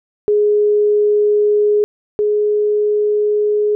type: tone pair in turn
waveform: sine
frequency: 417.2 / 418.9 Hz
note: G#4 / G#4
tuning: +8 / +15 cents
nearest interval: unison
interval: 7 cents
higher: second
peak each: -10 / -12 dBFS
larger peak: first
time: 0.28-1.84 / 2.19-3.75 s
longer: neither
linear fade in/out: 0 ms
effects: none